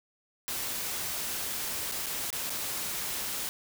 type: noise with dropouts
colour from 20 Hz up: white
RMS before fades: -34 dBFS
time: 0.48-3.49 s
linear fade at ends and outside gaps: 0 ms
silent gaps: 1.914-1.921 / 2.06-2.066 / 2.304-2.328 / 2.496-2.503 s
effects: none